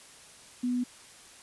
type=tone; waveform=sine; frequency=246.9 Hz; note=B3; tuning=in tune; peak=-26 dBFS; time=0.63-0.84 s; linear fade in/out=10 ms; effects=white hiss -52 dBFS RMS until 1.42 s + resampled to 24000 Hz